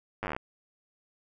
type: slowing click train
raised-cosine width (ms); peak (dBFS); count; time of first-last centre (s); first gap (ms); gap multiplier
0.5; -18; 12; 0.23-0.365; 9; 1.06
effects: none